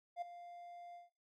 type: tone with ADSR envelope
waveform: triangle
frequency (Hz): 698.5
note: F5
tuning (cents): 0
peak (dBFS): -34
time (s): 0.16-1.1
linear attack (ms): 58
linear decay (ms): 7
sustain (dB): -14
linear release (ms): 150
effects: noise-tail reverb RT60 0.3 s tail -22 dB re dry + tanh soft clip ceiling -30 dBFS